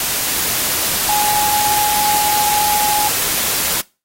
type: tone in noise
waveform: sine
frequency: 838 Hz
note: G#5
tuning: 15 cents sharp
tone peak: -16 dBFS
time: 1.09-3.08 s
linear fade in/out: 2 ms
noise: white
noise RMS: -18 dBFS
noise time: 0-3.81 s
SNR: -1 dB
effects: noise-tail reverb RT60 0.3 s tail -23 dB re dry + AAC 48 kbps